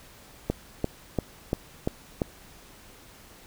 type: click train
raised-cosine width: 2 ms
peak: -11 dBFS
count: 6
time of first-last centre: 0.5-2.218 s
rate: 2.91 Hz
effects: pink hiss -51 dBFS RMS until 3.46 s